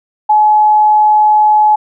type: tone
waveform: sine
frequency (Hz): 850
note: G#5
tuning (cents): +40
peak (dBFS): -5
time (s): 0.29-1.76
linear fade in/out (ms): 10
effects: none